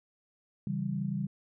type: chord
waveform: sine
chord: C# diminished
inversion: none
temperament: equal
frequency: 138.59 / 164.81 / 196 Hz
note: C#3 / E3 / G3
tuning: 0 / 0 / 0 cents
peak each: -35 / -36 / -33 dBFS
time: 0.67-1.27 s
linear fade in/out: 2 ms
effects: none